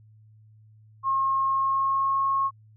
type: tone with pitch glide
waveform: sine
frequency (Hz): 1077 to 1088.3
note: C6 to C#6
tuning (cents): +50 to -32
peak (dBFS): -21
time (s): 1.03-2.51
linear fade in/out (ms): 50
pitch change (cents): +18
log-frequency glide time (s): 1.46-2.22
effects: added 108 Hz sine -51 dBFS peak until 2.76 s